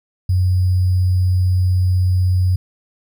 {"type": "tone with sample-and-hold", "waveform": "sine", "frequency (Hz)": 91.6, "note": "F#2", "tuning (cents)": -17, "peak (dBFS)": -12, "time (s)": [0.29, 2.56], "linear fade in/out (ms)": 5, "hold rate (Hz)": 4900, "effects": []}